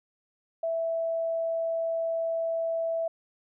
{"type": "tone", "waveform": "sine", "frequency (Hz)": 659.3, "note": "E5", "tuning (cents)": 0, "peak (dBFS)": -26, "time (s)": [0.63, 3.08], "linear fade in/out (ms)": 5, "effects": []}